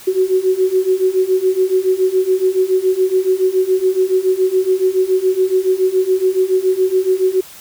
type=beating tone pair; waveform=sine; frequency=370 / 377.1 Hz; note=F#4 / F#4; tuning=0 / +33 cents; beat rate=7.1 Hz; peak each=-16 / -14 dBFS; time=0.07-7.41 s; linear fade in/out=10 ms; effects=white hiss -38 dBFS RMS until 7.6 s